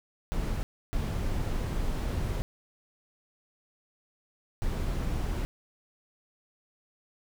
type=noise bursts at uneven times; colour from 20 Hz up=brown; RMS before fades=-30 dBFS; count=3; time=0.32-0.63 / 0.93-2.42 / 4.62-5.45 s; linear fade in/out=0 ms; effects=none